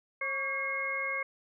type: harmonic tone with a mistuned harmonic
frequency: 539 Hz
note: C#5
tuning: 49 cents flat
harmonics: 1 / 2 / 3 / 4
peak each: -40 / -38 / -40 / -32 dBFS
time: 0.21-1.23 s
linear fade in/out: 5 ms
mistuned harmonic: 2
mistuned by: +81 cents
effects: none